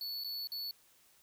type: tone with dropouts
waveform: square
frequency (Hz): 4435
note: C#8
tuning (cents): 0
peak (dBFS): -38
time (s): 0.01-0.71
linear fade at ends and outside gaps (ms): 1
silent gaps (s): 0.237-0.245 / 0.472-0.519
effects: white hiss -66 dBFS RMS until 1.22 s